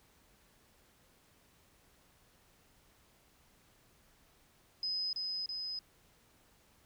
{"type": "tone with echo", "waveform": "sine", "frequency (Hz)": 5040, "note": "D#8", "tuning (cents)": 21, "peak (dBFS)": -33, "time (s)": [4.83, 5.13], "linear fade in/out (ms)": 2, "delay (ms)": 330, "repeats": 2, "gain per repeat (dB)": -2, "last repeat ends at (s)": 5.79, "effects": ["pink hiss -67 dBFS RMS until 6.85 s"]}